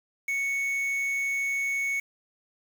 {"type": "tone with quantisation", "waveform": "triangle", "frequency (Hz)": 2217, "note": "C#7", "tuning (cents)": 0, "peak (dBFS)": -24, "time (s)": [0.28, 2], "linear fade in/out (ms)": 5, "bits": 7, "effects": []}